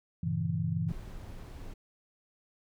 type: chord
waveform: sine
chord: G diminished seventh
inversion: none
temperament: equal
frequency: 98 / 116.54 / 138.59 / 164.81 Hz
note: G2 / Bb2 / Db3 / Fb3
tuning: 0 / 0 / 0 / 0 cents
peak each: -35 / -37 / -36 / -31 dBFS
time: 0.23-0.92 s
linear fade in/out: 5 ms
type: noise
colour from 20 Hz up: brown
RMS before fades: -43 dBFS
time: 0.88-1.74 s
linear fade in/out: 10 ms
effects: none